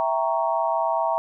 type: chord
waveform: sine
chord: E diminished seventh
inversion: none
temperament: equal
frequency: 659.3 / 784 / 932.3 / 1108.7 Hz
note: E5 / G5 / Bb5 / Db6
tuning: 0 / 0 / 0 / 0 cents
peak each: -24 / -28 / -24 / -30 dBFS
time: 0-1.18 s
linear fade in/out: 0 ms
effects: none